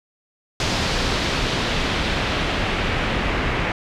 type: noise with low-pass filter sweep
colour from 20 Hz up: pink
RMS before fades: -22 dBFS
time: 0.6-3.72 s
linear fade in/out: 2 ms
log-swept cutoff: 5000 to 2300 Hz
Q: 1.3
effects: none